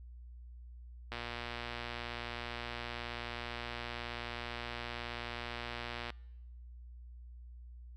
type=click train; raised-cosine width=0.3 ms; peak=-24 dBFS; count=594; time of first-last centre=1.12-6.103 s; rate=119 Hz; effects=noise-tail reverb RT60 1.0 s tail -26 dB re dry + added 60 Hz sine -48 dBFS peak until 7.96 s